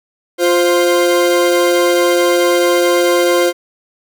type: tone pair together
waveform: 40% pulse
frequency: 350.4 / 523.3 Hz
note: F4 / C5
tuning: +6 / 0 cents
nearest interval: perfect fifth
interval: 694 cents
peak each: -12 dBFS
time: 0.38-3.53 s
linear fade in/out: 50 ms
effects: none